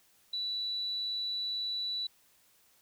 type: tone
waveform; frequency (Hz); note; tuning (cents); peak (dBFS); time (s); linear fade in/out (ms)
sine; 3951; B7; 0; -32; 0.33-2.07; 5
effects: white hiss -66 dBFS RMS until 2.81 s